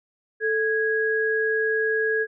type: tone pair together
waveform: sine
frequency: 440 / 1655 Hz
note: A4 / G#6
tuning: 0 / -6 cents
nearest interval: octave + major seventh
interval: 2294 cents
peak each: -23 dBFS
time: 0.4-2.27 s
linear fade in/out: 50 ms
effects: none